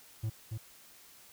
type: tone with echo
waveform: triangle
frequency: 110 Hz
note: A2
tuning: in tune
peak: -29 dBFS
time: 0.23-0.3 s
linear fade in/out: 10 ms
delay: 280 ms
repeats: 1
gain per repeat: -4 dB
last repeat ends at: 0.58 s
effects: white hiss -57 dBFS RMS until 1.32 s